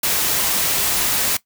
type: noise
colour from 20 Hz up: white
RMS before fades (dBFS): -19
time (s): 0.03-1.37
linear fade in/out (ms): 5
effects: noise-tail reverb RT60 0.1 s tail -18 dB re dry